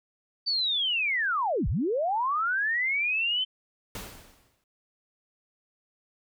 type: linear two-way sweep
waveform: sine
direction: down then up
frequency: 4619 to 35.69 to 3097 Hz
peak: -24 dBFS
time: 0.46-3.45 s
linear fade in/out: 20 ms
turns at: 1.68 s
type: noise with exponential decay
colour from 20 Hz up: pink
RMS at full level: -36 dBFS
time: 3.95-4.64 s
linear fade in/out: 2 ms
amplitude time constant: 150 ms
effects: none